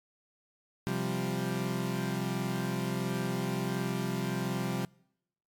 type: chord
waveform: 30% pulse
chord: C suspended fourth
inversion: none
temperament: equal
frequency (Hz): 130.81 / 174.61 / 196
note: C3 / F3 / G3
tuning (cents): 0 / 0 / 0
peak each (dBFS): -32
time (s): 0.87-4.85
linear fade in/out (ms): 0
effects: noise-tail reverb RT60 0.8 s tail -26 dB re dry + MP3 96 kbps